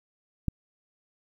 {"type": "click", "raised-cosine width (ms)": 5, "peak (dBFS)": -14, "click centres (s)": 0.483, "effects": ["9-bit"]}